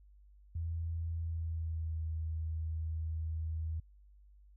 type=tone with pitch glide; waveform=sine; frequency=82.8 to 80.03 Hz; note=E2 to D#2; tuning=+8 to +49 cents; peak=-34 dBFS; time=0.55-3.8 s; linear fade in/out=5 ms; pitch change=-59 cents; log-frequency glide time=1.17-2.02 s; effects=added 50 Hz sine -57 dBFS peak until 4.56 s